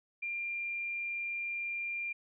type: tone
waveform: sine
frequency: 2389 Hz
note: D7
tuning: 29 cents sharp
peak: -34 dBFS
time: 0.22-2.13 s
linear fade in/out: 10 ms
effects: none